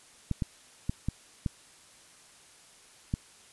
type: clicks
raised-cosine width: 5 ms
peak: -16 dBFS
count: 6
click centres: 0.313 / 0.422 / 0.895 / 1.086 / 1.462 / 3.139 s
effects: white hiss -56 dBFS RMS until 3.52 s + resampled to 24000 Hz